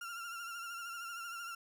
35% pulse tone with vibrato, 1382 Hz, F6, 19 cents flat, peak -40 dBFS, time 0.01-1.55 s, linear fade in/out 5 ms, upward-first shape triangle, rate 13 Hz, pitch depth 55 cents each way, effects none

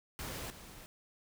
pink noise with level steps, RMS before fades -42 / -52 dBFS, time 0.19-0.86 s, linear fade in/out 0 ms, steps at 0.5 s, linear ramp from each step 2 ms, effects none

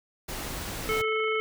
pink noise, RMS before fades -35 dBFS, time 0.28-1.02 s, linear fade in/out 10 ms
harmonic tone, 437.2 Hz, A4, 11 cents flat, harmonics 1 / 3 / 5 / 7, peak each -27 / -31 / -30 / -38 dBFS, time 0.89-1.4 s, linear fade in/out 0 ms
effects none

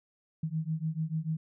sine beating tone pair, 155.6 / 162.4 Hz, D#3 / E3, 0 / -26 cents, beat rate 6.8 Hz, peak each -33 / -33 dBFS, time 0.43-1.37 s, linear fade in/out 5 ms, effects none

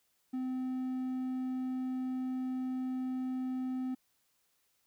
triangle tone, 257 Hz, C4, 31 cents flat, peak -31 dBFS, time 0.33-3.95 s, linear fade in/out 10 ms, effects white hiss -75 dBFS RMS until 4.86 s

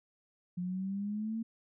sine exponential sweep, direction up, 176.2 to 228.4 Hz, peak -33 dBFS, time 0.57-1.43 s, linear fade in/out 10 ms, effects none

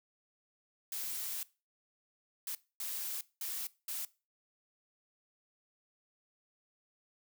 blue noise bursts at uneven times, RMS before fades -39 dBFS, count 5, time 0.92-1.43 / 2.47-2.55 / 2.8-3.21 / 3.41-3.67 / 3.88-4.05 s, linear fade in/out 2 ms, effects noise-tail reverb RT60 0.3 s tail -20 dB re dry

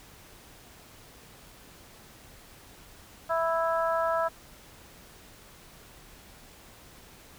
harmonic tone, 329.6 Hz, E4, in tune, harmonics 2 / 3 / 4 / 5, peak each -27 / -31 / -30 / -37 dBFS, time 3.29-4.29 s, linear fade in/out 20 ms, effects pink hiss -52 dBFS RMS until 7.38 s

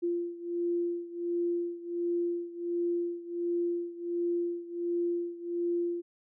sine beating tone pair, 345.3 / 346.7 Hz, F4 / F4, -20 / -13 cents, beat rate 1.4 Hz, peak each -31 / -34 dBFS, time 0.02-6.02 s, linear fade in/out 20 ms, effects none

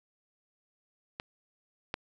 clicks, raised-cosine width 0.3 ms, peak -20 / -16 dBFS, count 2, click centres 1.199 / 1.941 s, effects none

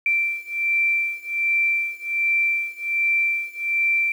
sine beating tone pair, 2347 / 2348.3 Hz, D7 / D7, -2 / -1 cents, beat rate 1.3 Hz, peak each -22 / -23 dBFS, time 0.06-4.12 s, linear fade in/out 2 ms, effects 8-bit

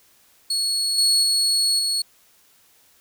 35% pulse tone with level steps, 4357 Hz, C#8, 31 cents flat, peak -19 / -14 / -16 / -19 dBFS, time 0.5-2.02 s, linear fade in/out 5 ms, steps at 0.98 / 1.23 / 1.79 s, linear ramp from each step 2 ms, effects white hiss -57 dBFS RMS until 3 s

